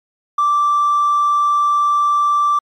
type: tone with hard clipping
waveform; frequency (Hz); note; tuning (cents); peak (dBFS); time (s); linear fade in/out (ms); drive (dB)
sine; 1171; D6; -5; -12; 0.38-2.59; 5; 1
effects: MP3 64 kbps